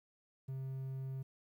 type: tone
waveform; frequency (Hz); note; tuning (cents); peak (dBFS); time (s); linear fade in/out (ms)
triangle; 133.1; C3; +30; -37; 0.48-1.23; 10
effects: 12-bit